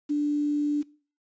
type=tone with quantisation; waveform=sine; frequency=293.7 Hz; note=D4; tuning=in tune; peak=-22 dBFS; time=0.09-0.83 s; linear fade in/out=20 ms; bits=8; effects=noise-tail reverb RT60 0.4 s tail -21 dB re dry + resampled to 16000 Hz